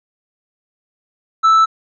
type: tone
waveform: triangle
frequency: 1317 Hz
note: E6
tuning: 2 cents flat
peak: -6 dBFS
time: 1.43-1.66 s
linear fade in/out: 20 ms
effects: resampled to 16000 Hz